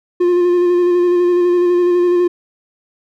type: tone with vibrato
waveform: triangle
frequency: 353.4 Hz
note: F4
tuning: 21 cents sharp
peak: -8 dBFS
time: 0.2-2.28 s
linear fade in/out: 10 ms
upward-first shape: square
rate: 12 Hz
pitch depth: 17 cents each way
effects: none